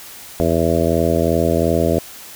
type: harmonic tone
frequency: 82.8 Hz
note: E2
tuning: 8 cents sharp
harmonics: 1 / 2 / 3 / 4 / 5 / 6 / 7 / 8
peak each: -22 / -22 / -22 / -22 / -22 / -22 / -22 / -22 dBFS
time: 0.4-1.99 s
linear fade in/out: 0 ms
effects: white hiss -37 dBFS RMS until 2.35 s